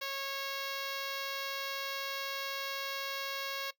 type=tone with notch filter; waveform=5% pulse; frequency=548 Hz; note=C#5; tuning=20 cents flat; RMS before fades=-38 dBFS; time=0.01-3.71 s; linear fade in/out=10 ms; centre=7700 Hz; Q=0.93; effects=noise-tail reverb RT60 0.1 s tail -18 dB re dry